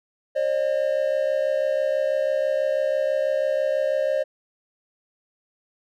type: tone pair together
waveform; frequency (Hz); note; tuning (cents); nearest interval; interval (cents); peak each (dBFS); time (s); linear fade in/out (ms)
triangle; 539.9 / 606; C#5 / D#5; -46 / -46; major second; 200; -21; 0.35-4.24; 20
effects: none